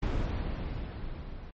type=noise with level ramp; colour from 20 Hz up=brown; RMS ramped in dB=-28 to -43 dBFS; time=0.02-1.51 s; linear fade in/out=10 ms; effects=low-pass 4000 Hz 12 dB/octave + MP3 32 kbps